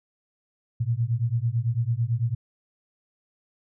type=beating tone pair; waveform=sine; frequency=112.7 / 121.7 Hz; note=A2 / B2; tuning=+42 / -25 cents; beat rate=9 Hz; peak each=-25 dBFS; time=0.8-2.35 s; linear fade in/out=10 ms; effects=none